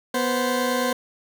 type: tone pair together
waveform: 20% pulse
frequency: 245.5 / 520.2 Hz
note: B3 / C5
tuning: -10 / -10 cents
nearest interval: octave + minor second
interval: 1300 cents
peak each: -19 dBFS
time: 0.14-0.93 s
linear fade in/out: 5 ms
effects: none